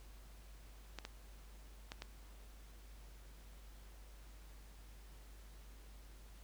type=clicks; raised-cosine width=0.2 ms; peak=-27 dBFS; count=4; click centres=0.987 / 1.051 / 1.919 / 2.021 s; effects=added 50 Hz sine -54 dBFS peak until 6.43 s + pink hiss -64 dBFS RMS until 6.43 s